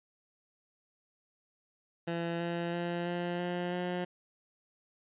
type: tone with pitch steps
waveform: 15% pulse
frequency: 169.1 / 170.97 / 172.85 / 174.76 / 176.69 / 178.64 Hz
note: E3 / F3 / F3 / F3 / F3 / F3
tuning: +44 / -37 / -18 / +1 / +20 / +39 cents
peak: -26 dBFS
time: 2.07-4.05 s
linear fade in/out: 10 ms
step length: 330 ms
effects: resampled to 8000 Hz